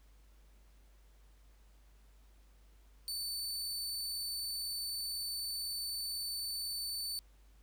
sawtooth tone, 4518 Hz, C#8, 32 cents sharp, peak -34 dBFS, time 3.08-7.19 s, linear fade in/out 0 ms, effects added 50 Hz sine -59 dBFS peak until 7.62 s + pink hiss -71 dBFS RMS until 7.62 s

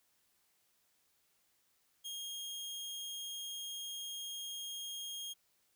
sawtooth tone, 3246 Hz, G#7, 40 cents flat, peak -38 dBFS, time 2.04-5.34 s, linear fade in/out 20 ms, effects white hiss -75 dBFS RMS until 5.75 s

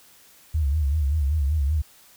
sine tone with vibrato, 73.42 Hz, D2, in tune, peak -19 dBFS, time 0.54-1.82 s, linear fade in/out 10 ms, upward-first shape sine, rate 5.2 Hz, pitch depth 140 cents each way, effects white hiss -53 dBFS RMS until 2.16 s

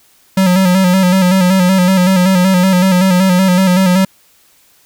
square tone with vibrato, 185.2 Hz, F#3, 2 cents sharp, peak -8 dBFS, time 0.37-4.05 s, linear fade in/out 5 ms, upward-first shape square, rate 5.3 Hz, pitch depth 50 cents each way, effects white hiss -50 dBFS RMS until 4.85 s

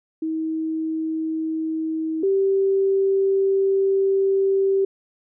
sine tone pair in turn, 318.8 / 389.1 Hz, D#4 / G4, +42 / -13 cents, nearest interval minor third, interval 345 cents, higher second, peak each -22 / -16 dBFS, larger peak second, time 0.22-2.23 / 2.23-4.85 s, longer second, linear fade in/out 5 ms, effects none

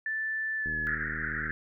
sine tone with pitch glide, 1760 to 1706 Hz, A6 to G#6, 0 to +46 cents, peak -29 dBFS, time 0.06-0.95 s, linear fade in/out 2 ms, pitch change -54 cents, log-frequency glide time 0.57-0.77 s
click train, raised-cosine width 3 ms, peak -29 dBFS, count 67, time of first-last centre 0.66-1.506 s, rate 78 Hz
white band-pass noise, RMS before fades -34 dBFS, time 0.87-1.51 s, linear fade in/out 0 ms, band 1400 to 1900 Hz, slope 96 dB/octave
effects none

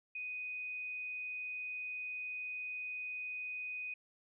sine tone, 2493 Hz, D#7, 3 cents sharp, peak -39 dBFS, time 0.15-3.94 s, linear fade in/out 5 ms, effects none

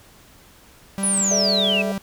45% pulse tone, 196 Hz, G3, in tune, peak -24 dBFS, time 0.98-1.98 s, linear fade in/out 0 ms
sine exponential sweep, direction down, 10548 to 2533 Hz, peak -18 dBFS, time 1.03-1.82 s, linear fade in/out 5 ms
sine chord, A suspended fourth, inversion none, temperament equal with one note detuned, 429.2 / 587.3 / 659.3 Hz, A4 / D5 / E5, -43 / 0 / 0 cents, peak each -29 / -25 / -26 dBFS, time 1.31-1.92 s, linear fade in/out 2 ms
effects pink hiss -50 dBFS RMS until 2.02 s

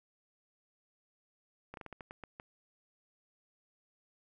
slowing click train, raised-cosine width 0.5 ms, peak -30 dBFS, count 9, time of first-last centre 1.74-2.399 s, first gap 32 ms, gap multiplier 1.26, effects none

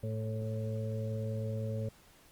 harmonic tone, 110 Hz, A2, in tune, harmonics 1 / 2 / 4 / 5, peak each -34 / -42 / -44 / -42 dBFS, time 0.03-1.89 s, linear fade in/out 5 ms, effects pink hiss -61 dBFS RMS until 2.31 s + Opus 32 kbps

